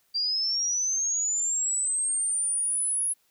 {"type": "linear sweep", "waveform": "sine", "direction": "up", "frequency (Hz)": [4699, 10590], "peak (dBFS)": -24, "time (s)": [0.14, 3.14], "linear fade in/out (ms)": 20, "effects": ["white hiss -68 dBFS RMS until 3.3 s"]}